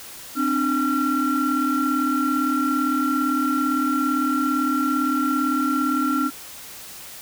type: tone cluster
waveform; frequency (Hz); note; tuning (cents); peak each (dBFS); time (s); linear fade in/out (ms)
sine; 260.7 / 298.4 / 1365; C4 / D4 / F6; -6 / +28 / -40; -22; 0.35-6.31; 50
effects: tanh soft clip ceiling -13 dBFS + white hiss -39 dBFS RMS until 7.21 s